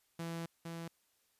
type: tone pair in turn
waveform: sawtooth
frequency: 166.8 / 166.8 Hz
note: E3 / E3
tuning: +21 / +21 cents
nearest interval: unison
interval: 0 cents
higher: neither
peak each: -35 / -38 dBFS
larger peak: first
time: 0.19-0.46 / 0.65-0.88 s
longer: first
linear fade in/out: 5 ms
effects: white hiss -75 dBFS RMS until 1.39 s + resampled to 32000 Hz